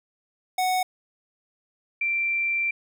square / sine tone pair in turn, 740 / 2354 Hz, F#5 / D7, 0 / +3 cents, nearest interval octave + minor sixth, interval 2003 cents, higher second, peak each -22 dBFS, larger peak neither, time 0.58-0.83 / 2.01-2.71 s, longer second, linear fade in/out 5 ms, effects none

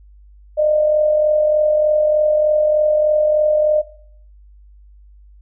sine tone with amplitude modulation, 608 Hz, D#5, 40 cents flat, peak -10 dBFS, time 0.57-3.82 s, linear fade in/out 20 ms, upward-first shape sine, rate 43.3 Hz, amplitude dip 45%, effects noise-tail reverb RT60 0.6 s tail -18 dB re dry + added 50 Hz sine -42 dBFS peak until 5.41 s

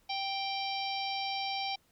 harmonic tone, 784 Hz, G5, in tune, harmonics 1 / 3 / 4 / 5 / 6 / 7, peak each -35 / -40 / -41 / -42 / -43 / -43 dBFS, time 0.09-1.76 s, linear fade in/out 10 ms, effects pink hiss -69 dBFS RMS until 1.91 s

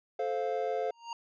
triangle chord, F major, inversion first, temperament just, 436.5 / 523.8 / 698.5 Hz, A4 / C5 / F5, -14 / +2 / 0 cents, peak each -32 dBFS, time 0.19-0.91 s, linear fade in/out 5 ms
square tone with exponential growth, 932.3 Hz, A#5, in tune, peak -34 dBFS, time 0.89-1.13 s, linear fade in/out 2 ms, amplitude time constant 52 ms
effects resampled to 16000 Hz

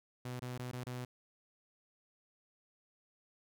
sawtooth tone with dropouts, 124.8 Hz, B2, 19 cents sharp, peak -36 dBFS, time 0.25-1.05 s, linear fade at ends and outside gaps 5 ms, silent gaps 0.396-0.42 / 0.579-0.593 / 0.715-0.731 / 0.839-0.866 s, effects none

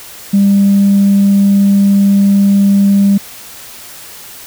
sine tone, 199 Hz, G3, 26 cents sharp, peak -4 dBFS, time 0.33-3.18 s, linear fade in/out 10 ms, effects tanh soft clip ceiling -2 dBFS + white hiss -32 dBFS RMS until 4.46 s

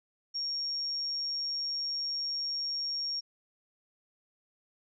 sine tone, 5550 Hz, F8, 12 cents flat, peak -31 dBFS, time 0.34-3.21 s, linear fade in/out 20 ms, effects none

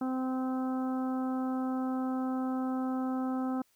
harmonic tone, 258.9 Hz, C4, 18 cents flat, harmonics 1 / 2 / 3 / 4 / 5 / 6, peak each -30 / -42 / -40 / -47 / -44 / -55 dBFS, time 0.01-3.62 s, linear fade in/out 5 ms, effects white hiss -70 dBFS RMS until 3.75 s

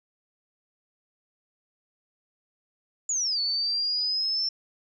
sine exponential two-way sweep, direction down then up, 7040 to 4435 to 5380 Hz, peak -24 dBFS, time 3.09-4.49 s, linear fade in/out 5 ms, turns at 3.4 s, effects none

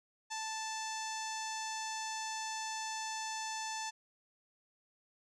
sawtooth tone with low-pass filter, 880 Hz, A5, in tune, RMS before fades -40 dBFS, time 0.3-3.91 s, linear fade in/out 20 ms, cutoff 6500 Hz, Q 4, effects none

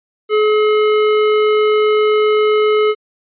square tone, 426.2 Hz, G#4, 45 cents sharp, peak -11 dBFS, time 0.29-2.95 s, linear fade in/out 50 ms, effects resampled to 8000 Hz

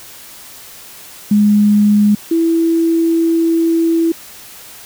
sine tone pair in turn, 207.7 / 330.6 Hz, G#3 / E4, 0 / +5 cents, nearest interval minor sixth, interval 805 cents, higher second, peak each -7 / -10 dBFS, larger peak first, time 1.31-2.15 / 2.31-4.12 s, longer second, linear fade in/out 5 ms, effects white hiss -36 dBFS RMS until 4.85 s

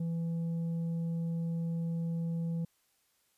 sine tone with tanh clipping, 166.6 Hz, E3, 19 cents sharp, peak -32 dBFS, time 0-2.65 s, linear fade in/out 5 ms, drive 4 dB, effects white hiss -73 dBFS RMS until 3.37 s + resampled to 32000 Hz

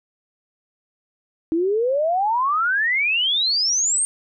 sine exponential sweep, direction up, 315.7 to 8870 Hz, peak -17 dBFS, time 1.52-4.05 s, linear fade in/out 0 ms, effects none

